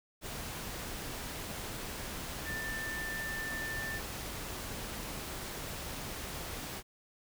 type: tone in noise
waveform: sine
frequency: 1780 Hz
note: A6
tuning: 20 cents sharp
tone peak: -37 dBFS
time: 2.44-4.01 s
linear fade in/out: 50 ms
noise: pink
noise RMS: -41 dBFS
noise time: 0.21-6.83 s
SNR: +1 dB
effects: none